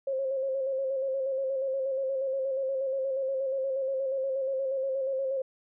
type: tone with vibrato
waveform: sine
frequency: 535 Hz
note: C5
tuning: 38 cents sharp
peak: -27 dBFS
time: 0.07-5.42 s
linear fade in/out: 5 ms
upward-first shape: square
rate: 8.4 Hz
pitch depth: 33 cents each way
effects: none